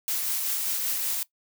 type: noise with tremolo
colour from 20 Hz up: blue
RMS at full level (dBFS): -27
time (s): 0.08-1.23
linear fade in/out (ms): 0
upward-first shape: sine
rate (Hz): 5.2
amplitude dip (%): 25
effects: noise-tail reverb RT60 0.1 s tail -19 dB re dry